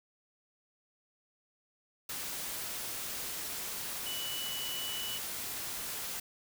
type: tone in noise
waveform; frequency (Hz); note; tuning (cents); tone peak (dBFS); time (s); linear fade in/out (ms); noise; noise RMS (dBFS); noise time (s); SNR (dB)
sine; 2960; F#7; 0; -38; 4.06-5.18; 5; white; -39; 2.09-6.2; -2
effects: none